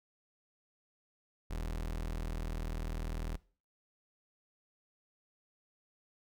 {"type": "tone", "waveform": "35% pulse", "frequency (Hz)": 40.11, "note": "E1", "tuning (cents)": -47, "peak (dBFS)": -34, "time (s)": [1.5, 3.37], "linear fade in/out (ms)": 10, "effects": ["noise-tail reverb RT60 0.4 s tail -20 dB re dry"]}